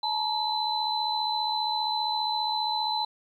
sine tone cluster, 864 / 939 / 4023 Hz, A5 / A#5 / B7, -32 / +12 / +31 cents, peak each -29 / -32 / -29 dBFS, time 0.03-3.05 s, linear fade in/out 5 ms, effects 10-bit

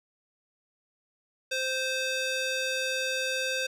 square tone with band-pass filter, 521 Hz, C5, 7 cents flat, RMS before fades -30 dBFS, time 1.51-3.67 s, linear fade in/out 10 ms, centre 3500 Hz, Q 0.8, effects none

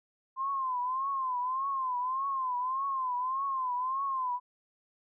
sine tone with vibrato, 1042 Hz, C6, 7 cents flat, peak -29 dBFS, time 0.36-4.4 s, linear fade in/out 50 ms, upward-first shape triangle, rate 1.7 Hz, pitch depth 120 cents each way, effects none

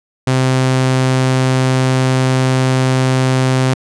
sawtooth tone, 130.1 Hz, C3, 9 cents flat, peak -7 dBFS, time 0.27-3.74 s, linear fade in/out 5 ms, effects resampled to 22050 Hz

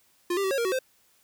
square tone with pitch steps, 351.3 / 395.6 / 382.7 / 546 / 468 / 375 / 520 Hz, F4 / G4 / G4 / C#5 / A#4 / F#4 / C5, +10 / +16 / -42 / -26 / +7 / +23 / -11 cents, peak -25 dBFS, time 0.3-0.79 s, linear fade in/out 5 ms, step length 70 ms, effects white hiss -64 dBFS RMS until 1.23 s

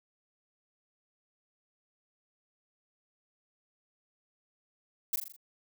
violet noise with echo, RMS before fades -29 dBFS, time 5.13-5.16 s, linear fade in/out 5 ms, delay 41 ms, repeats 5, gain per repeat -5 dB, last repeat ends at 5.365 s, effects none

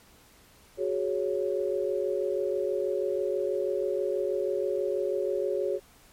sine chord, F# suspended second, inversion none, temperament just, 370 / 416.2 / 555 Hz, F#4 / G#4 / C#5, 0 / +4 / +2 cents, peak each -30 dBFS, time 0.77-5.8 s, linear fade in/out 50 ms, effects pink hiss -57 dBFS RMS until 6.12 s + MP3 64 kbps

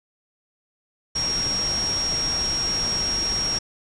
sine tone in noise, 5588 Hz, F8, in tune, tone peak -22 dBFS, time 1.15-3.59 s, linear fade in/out 10 ms, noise pink, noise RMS -31 dBFS, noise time 1.15-3.59 s, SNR +6 dB, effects resampled to 22050 Hz

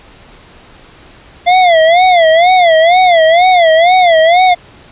square tone with vibrato, 688 Hz, F5, 26 cents flat, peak -5 dBFS, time 1.46-4.55 s, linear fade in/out 20 ms, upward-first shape sine, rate 2.1 Hz, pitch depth 140 cents each way, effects pink hiss -39 dBFS RMS until 4.91 s + resampled to 8000 Hz

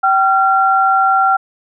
sine tone pair together, 772.5 / 1373 Hz, G5 / F6, -26 / -30 cents, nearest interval minor seventh, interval 996 cents, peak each -12 dBFS, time 0.03-1.37 s, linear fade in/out 10 ms, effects none

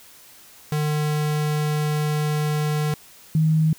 square / sine tone pair in turn, 150.8 / 157.66 Hz, D3 / D#3, +46 / +23 cents, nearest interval minor second, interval 77 cents, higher second, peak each -21 / -15 dBFS, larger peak second, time 0.72-2.94 / 3.35-3.73 s, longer first, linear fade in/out 2 ms, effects white hiss -48 dBFS RMS until 3.78 s

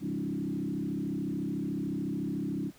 sine tone with frequency modulation, 239.4 Hz, A#3, 46 cents sharp, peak -30 dBFS, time 0-2.72 s, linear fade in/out 50 ms, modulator 33.8 Hz, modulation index 2.6, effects pink hiss -59 dBFS RMS until 2.78 s

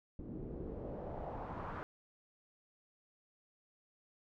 pink noise with low-pass filter sweep, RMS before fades -44 dBFS, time 0.19-1.83 s, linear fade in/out 0 ms, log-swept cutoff 280 to 1300 Hz, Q 2.3, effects none

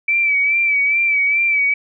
sine tone with vibrato, 2309 Hz, D7, 30 cents flat, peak -13 dBFS, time 0.08-1.74 s, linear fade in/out 5 ms, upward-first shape sine, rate 2.4 Hz, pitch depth 47 cents each way, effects none

